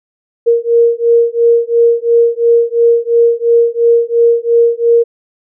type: beating tone pair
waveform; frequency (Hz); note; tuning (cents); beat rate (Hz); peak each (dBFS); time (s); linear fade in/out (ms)
sine; 466.2 / 469.1; A#4 / A#4; 0 / +11; 2.9; -10; 0.46-5.04; 20
effects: none